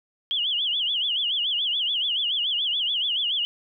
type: tone with vibrato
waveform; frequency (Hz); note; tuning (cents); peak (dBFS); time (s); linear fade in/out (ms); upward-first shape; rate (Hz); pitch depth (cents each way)
sine; 3136; G7; 0; -22; 0.31-3.45; 0; sine; 7; 180
effects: none